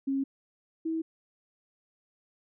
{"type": "tone pair in turn", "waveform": "sine", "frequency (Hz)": [272, 323.5], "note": ["C#4", "E4"], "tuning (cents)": [-33, -32], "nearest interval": "minor third", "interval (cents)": 301, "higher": "second", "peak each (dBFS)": [-26, -28], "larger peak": "first", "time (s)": [[0.07, 0.24], [0.85, 1.02]], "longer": "neither", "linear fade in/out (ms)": 10, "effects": []}